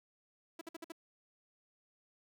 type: tone bursts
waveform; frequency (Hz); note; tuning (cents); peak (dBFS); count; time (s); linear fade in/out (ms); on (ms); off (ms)
sawtooth; 329.6; E4; 0; -39; 5; 0.59-0.921; 5; 23; 54
effects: none